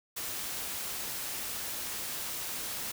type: noise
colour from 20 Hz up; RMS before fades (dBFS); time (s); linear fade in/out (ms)
white; -37; 0.16-2.92; 10
effects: none